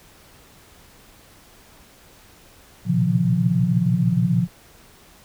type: tone cluster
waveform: sine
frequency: 117.4 / 124 / 136.9 / 159.6 / 176 Hz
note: A#2 / B2 / C#3 / D#3 / F3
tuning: +13 / +7 / -21 / +44 / +14 cents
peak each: -24 / -25 / -24 / -26 / -19 dBFS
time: 2.85-4.48 s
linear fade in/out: 50 ms
effects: pink hiss -50 dBFS RMS until 5.24 s